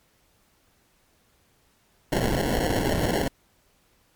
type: noise with sample-and-hold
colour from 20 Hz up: violet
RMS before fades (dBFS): -24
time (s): 2.12-3.28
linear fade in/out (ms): 2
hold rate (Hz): 1225
effects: pink hiss -64 dBFS RMS until 4.15 s + MP3 96 kbps